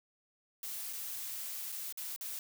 blue noise with dropouts, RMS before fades -41 dBFS, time 0.63-2.39 s, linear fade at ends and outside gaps 1 ms, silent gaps 0.928-0.932 / 1.72-1.724 / 1.925-1.974 / 2.162-2.21 s, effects none

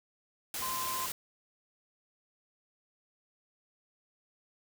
sine tone in noise, 1036 Hz, C6, 17 cents flat, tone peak -35 dBFS, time 0.62-1.06 s, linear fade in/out 2 ms, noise white, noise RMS -37 dBFS, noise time 0.54-1.12 s, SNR -1 dB, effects none

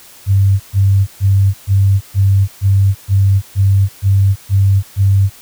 sine tone bursts, 98 Hz, G2, in tune, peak -7 dBFS, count 11, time 0.26-5.3 s, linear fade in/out 50 ms, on 340 ms, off 130 ms, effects white hiss -40 dBFS RMS until 5.41 s

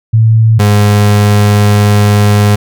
sine / 35% pulse tone pair in turn, 111.8 / 103.38 Hz, A2 / G#2, +28 / -7 cents, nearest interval minor second, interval 135 cents, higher first, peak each -3 dBFS, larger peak neither, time 0.13-0.59 / 0.59-2.56 s, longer second, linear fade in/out 10 ms, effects none

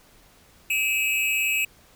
square tone with amplitude modulation, 2581 Hz, E7, 37 cents flat, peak -18 dBFS, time 0.7-1.65 s, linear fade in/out 5 ms, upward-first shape sine, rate 238 Hz, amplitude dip 90%, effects pink hiss -55 dBFS RMS until 1.95 s

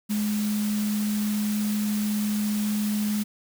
sine tone in noise, 210 Hz, G#3, 19 cents sharp, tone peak -23 dBFS, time 0.09-3.24 s, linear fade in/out 20 ms, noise white, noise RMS -36 dBFS, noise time 0.09-3.24 s, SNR +10 dB, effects none

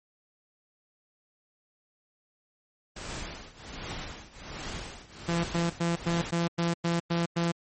pink noise with tremolo, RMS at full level -36 dBFS, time 2.96-6.31 s, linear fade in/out 5 ms, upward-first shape triangle, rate 1.3 Hz, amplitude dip 90%
sawtooth tone bursts, 169.7 Hz, F3, 49 cents flat, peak -21 dBFS, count 9, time 5.28-7.52 s, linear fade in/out 10 ms, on 160 ms, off 100 ms
effects MP3 32 kbps

